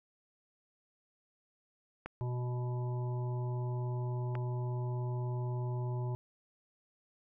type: clicks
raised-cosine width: 0.5 ms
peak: -25 dBFS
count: 2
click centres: 2.06 / 4.353 s
type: harmonic tone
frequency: 123.47 Hz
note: B2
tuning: in tune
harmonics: 1 / 3 / 5 / 7 / 8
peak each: -33 / -44 / -50 / -49 / -52 dBFS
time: 2.21-6.15 s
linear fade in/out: 0 ms
effects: none

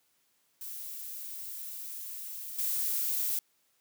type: noise with level steps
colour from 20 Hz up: violet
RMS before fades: -41 / -31 dBFS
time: 0.61-3.39 s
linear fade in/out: 2 ms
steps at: 2.58 s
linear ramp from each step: 10 ms
effects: white hiss -72 dBFS RMS until 3.8 s + high-pass 100 Hz 12 dB/octave

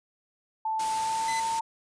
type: tone with pitch glide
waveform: sine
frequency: 880 to 899.5 Hz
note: A5 to A5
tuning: 0 to +38 cents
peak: -26 dBFS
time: 0.65-1.61 s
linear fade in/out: 5 ms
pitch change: +38 cents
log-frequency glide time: 0.93-1.37 s
type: noise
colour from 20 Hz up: white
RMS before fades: -36 dBFS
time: 0.79-1.6 s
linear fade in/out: 10 ms
type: tone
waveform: sawtooth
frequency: 2020 Hz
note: B6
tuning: 39 cents sharp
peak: -29 dBFS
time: 1.28-1.4 s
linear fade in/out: 2 ms
effects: resampled to 22050 Hz

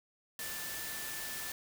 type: tone in noise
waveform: sine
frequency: 1760 Hz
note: A6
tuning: in tune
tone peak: -46 dBFS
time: 0.39-1.52 s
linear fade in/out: 2 ms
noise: white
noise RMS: -41 dBFS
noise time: 0.39-1.52 s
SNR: -8 dB
effects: none

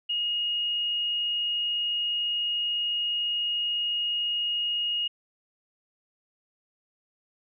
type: tone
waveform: sine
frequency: 2869 Hz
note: F7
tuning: 46 cents sharp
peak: -25 dBFS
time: 0.09-5.08 s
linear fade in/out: 10 ms
effects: none

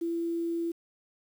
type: tone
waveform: sine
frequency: 336.4 Hz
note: E4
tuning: 35 cents sharp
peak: -28 dBFS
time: 0.01-0.72 s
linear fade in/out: 10 ms
effects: 9-bit

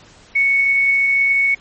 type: tone with quantisation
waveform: sine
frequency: 2217 Hz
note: C#7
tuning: in tune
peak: -12 dBFS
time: 0.35-1.55 s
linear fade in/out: 10 ms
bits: 7
effects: pink hiss -46 dBFS RMS until 1.6 s + MP3 32 kbps

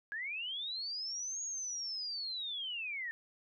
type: linear two-way sweep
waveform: sine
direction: up then down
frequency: 1627 to 6700 to 1784 Hz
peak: -37 dBFS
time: 0.12-3.11 s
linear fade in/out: 0 ms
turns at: 1.43 s
effects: none

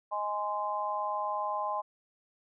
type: chord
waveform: sine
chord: Ab major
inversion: second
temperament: just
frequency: 623 / 830.6 / 1038.3 Hz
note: Eb5 / Ab5 / C6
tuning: +2 / 0 / -14 cents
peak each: -37 / -34 / -33 dBFS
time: 0.11-1.82 s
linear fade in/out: 20 ms
effects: none

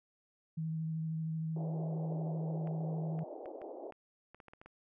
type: tone with vibrato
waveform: sine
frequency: 160 Hz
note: D#3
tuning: 49 cents sharp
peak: -34 dBFS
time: 0.57-3.24 s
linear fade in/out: 10 ms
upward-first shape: triangle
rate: 13 Hz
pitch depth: 19 cents each way
type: band-pass noise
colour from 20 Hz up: white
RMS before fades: -46 dBFS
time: 1.56-3.91 s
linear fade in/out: 5 ms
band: 300 to 740 Hz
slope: 48 dB/octave
type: clicks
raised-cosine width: 0.5 ms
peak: -38 dBFS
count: 11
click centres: 2.673 / 3.191 / 3.458 / 3.617 / 3.923 / 4.346 / 4.402 / 4.483 / 4.535 / 4.615 / 4.66 s
effects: none

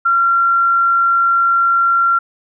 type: tone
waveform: sine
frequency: 1372 Hz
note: F6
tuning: 31 cents flat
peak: -10 dBFS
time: 0.05-2.19 s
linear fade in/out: 10 ms
effects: none

